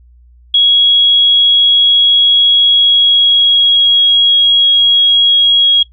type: tone with pitch glide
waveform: sine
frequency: 3322 to 3301 Hz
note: G#7 to G#7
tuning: 0 to -11 cents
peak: -5 dBFS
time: 0.54-5.83 s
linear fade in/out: 5 ms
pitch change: -11 cents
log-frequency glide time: 2.61-3.96 s
effects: noise-tail reverb RT60 0.1 s tail -21 dB re dry + added 60 Hz sine -40 dBFS peak until 5.92 s